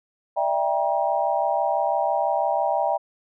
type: chord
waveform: sine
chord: E half-diminished seventh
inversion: third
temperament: just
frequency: 593.3 / 659.3 / 791.1 / 949.3 Hz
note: D5 / E5 / G5 / Bb5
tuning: +18 / 0 / +16 / +31 cents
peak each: -26 / -25 / -24 / -27 dBFS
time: 0.36-2.98 s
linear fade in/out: 20 ms
effects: none